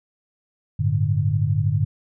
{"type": "chord", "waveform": "sine", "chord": "G suspended second", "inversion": "none", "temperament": "equal with one note detuned", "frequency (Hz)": [98, 110.45, 146.83], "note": ["G2", "A2", "D3"], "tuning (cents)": [0, 7, 0], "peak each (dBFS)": -22, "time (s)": [0.79, 1.85], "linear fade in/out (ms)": 10, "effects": []}